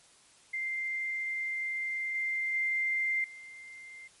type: tone with level steps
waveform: sine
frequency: 2093 Hz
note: C7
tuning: in tune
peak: -31 / -29 / -27 / -45 dBFS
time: 0.53-4.08 s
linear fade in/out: 10 ms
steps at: 2.15 / 2.54 / 3.24 s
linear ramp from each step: 2 ms
effects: white hiss -60 dBFS RMS until 4.2 s + MP3 48 kbps